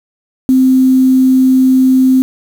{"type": "tone with quantisation", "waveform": "sine", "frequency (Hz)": 260, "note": "C4", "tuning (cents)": -11, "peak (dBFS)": -5, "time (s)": [0.49, 2.22], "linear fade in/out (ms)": 0, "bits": 5, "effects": []}